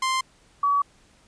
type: tone pair in turn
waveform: sawtooth / sine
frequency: 1046.5 / 1137.5 Hz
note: C6 / C#6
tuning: 0 / +44 cents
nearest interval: minor second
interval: 144 cents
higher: second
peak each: -18 dBFS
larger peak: neither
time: 0.02-0.21 / 0.63-0.82 s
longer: neither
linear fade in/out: 5 ms
effects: pink hiss -58 dBFS RMS until 1.27 s + resampled to 22050 Hz